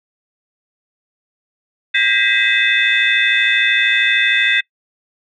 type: tone cluster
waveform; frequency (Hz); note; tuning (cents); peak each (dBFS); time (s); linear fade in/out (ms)
sine; 1601 / 1915 / 2028 / 2577 / 3551; G6 / A#6 / B6 / E7 / A7; +36 / +46 / +45 / -40 / +15; -18; 1.94-4.61; 10
effects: noise-tail reverb RT60 0.1 s tail -24 dB re dry + tanh soft clip ceiling -1 dBFS